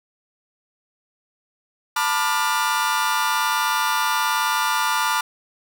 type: chord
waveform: 40% pulse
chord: B half-diminished seventh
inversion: third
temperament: just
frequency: 889 / 987.8 / 1185.3 / 1422.4 Hz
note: A5 / B5 / D6 / F6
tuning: +18 / 0 / +16 / +31 cents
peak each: -24 dBFS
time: 1.96-5.21 s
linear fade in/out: 5 ms
effects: none